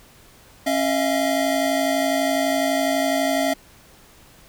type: tone cluster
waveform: square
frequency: 273.3 / 635 / 687 Hz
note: C#4 / D#5 / F5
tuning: -24 / +35 / -29 cents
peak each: -24 dBFS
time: 0.66-3.54 s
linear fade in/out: 10 ms
effects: pink hiss -50 dBFS RMS until 4.48 s